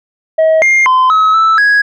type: tone with pitch steps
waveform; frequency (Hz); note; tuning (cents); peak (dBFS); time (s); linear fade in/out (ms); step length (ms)
sine; 638 / 2118 / 1028 / 1282 / 1317 / 1662; D#5 / C7 / C6 / E6 / E6 / G#6; +43 / +21 / -31 / -49 / -2 / +1; -3; 0.38-1.82; 10; 240
effects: tanh soft clip ceiling -5 dBFS